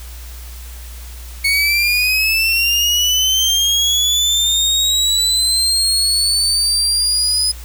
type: linear sweep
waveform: 30% pulse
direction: up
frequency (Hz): 2206 to 5030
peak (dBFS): -10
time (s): 1.44-7.52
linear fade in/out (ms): 10
effects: added 60 Hz sine -30 dBFS peak until 7.64 s + white hiss -39 dBFS RMS until 7.64 s